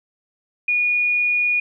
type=tone; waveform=sine; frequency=2448 Hz; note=D#7; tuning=29 cents flat; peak=-16 dBFS; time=0.68-1.6 s; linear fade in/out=5 ms; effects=none